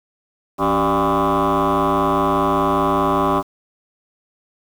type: tone with frequency modulation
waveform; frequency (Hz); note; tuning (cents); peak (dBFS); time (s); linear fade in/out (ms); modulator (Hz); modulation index
sine; 698.5; F5; 0; -12; 0.58-3.43; 50; 105; 4.9
effects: tanh soft clip ceiling -13 dBFS + 7-bit